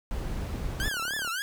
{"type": "noise", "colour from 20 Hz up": "brown", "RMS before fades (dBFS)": -32, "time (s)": [0.11, 0.88], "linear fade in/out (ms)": 0}
{"type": "tone with vibrato", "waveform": "sawtooth", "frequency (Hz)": 1523, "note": "F#6", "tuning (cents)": 50, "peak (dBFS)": -26, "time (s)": [0.8, 1.42], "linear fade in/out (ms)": 0, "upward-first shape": "triangle", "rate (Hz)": 3.5, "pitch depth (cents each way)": 270}
{"type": "click train", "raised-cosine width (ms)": 1, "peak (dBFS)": -28, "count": 17, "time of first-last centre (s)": [0.83, 1.276], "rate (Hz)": 35.9}
{"effects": []}